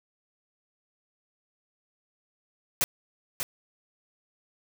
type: noise with echo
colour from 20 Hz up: white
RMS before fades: -24 dBFS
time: 2.81-2.84 s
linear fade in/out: 0 ms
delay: 590 ms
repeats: 1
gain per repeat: -7 dB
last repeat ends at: 3.43 s
effects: none